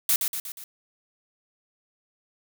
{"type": "noise with echo", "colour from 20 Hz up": "blue", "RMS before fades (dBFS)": -21, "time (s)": [0.09, 0.16], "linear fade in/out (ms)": 2, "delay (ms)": 120, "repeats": 4, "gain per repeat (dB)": -5, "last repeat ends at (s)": 0.64, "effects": []}